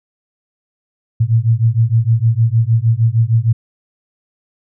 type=beating tone pair; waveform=sine; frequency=111.1 / 117.6 Hz; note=A2 / A#2; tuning=+17 / +16 cents; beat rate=6.5 Hz; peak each=-13 / -13 dBFS; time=1.2-3.53 s; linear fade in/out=10 ms; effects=none